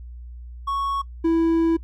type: tone pair in turn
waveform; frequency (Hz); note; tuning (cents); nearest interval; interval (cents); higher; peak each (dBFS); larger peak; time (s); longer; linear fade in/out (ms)
triangle; 1108 / 329.4; C#6 / E4; -1 / -1; octave + major sixth; 2100; first; -20 / -14; second; 0.67-1.02 / 1.24-1.77; second; 10
effects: noise-tail reverb RT60 0.1 s tail -22 dB re dry + added 60 Hz sine -35 dBFS peak until 1.83 s